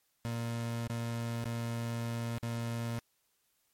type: tone with dropouts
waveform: 30% pulse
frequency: 116.8 Hz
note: A#2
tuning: 4 cents sharp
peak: -31 dBFS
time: 0.25-2.99 s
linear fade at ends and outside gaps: 0 ms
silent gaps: 0.875-0.898 / 1.441-1.457 / 2.382-2.429 s
effects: white hiss -75 dBFS RMS until 3.73 s + MP3 64 kbps